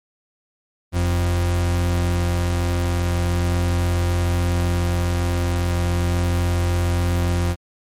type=tone pair together; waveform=40% pulse; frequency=43.84 / 87.3 Hz; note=F1 / F2; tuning=+7 / 0 cents; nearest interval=octave; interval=1193 cents; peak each=-27 / -17 dBFS; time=0.92-7.56 s; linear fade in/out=50 ms; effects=MP3 64 kbps